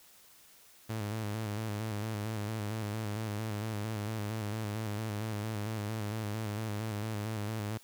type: tone with vibrato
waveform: sawtooth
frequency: 107.1 Hz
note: A2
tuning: 46 cents flat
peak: -30 dBFS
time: 0.89-7.78 s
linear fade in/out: 10 ms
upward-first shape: square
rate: 4.4 Hz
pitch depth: 54 cents each way
effects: white hiss -59 dBFS RMS until 7.83 s